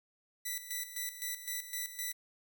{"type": "tone with tremolo", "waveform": "5% pulse", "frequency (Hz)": 1975.5, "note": "B6", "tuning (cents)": 0, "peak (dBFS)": -25, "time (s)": [0.45, 2.13], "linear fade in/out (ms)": 10, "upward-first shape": "square", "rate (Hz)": 3.9, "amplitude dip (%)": 70, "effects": []}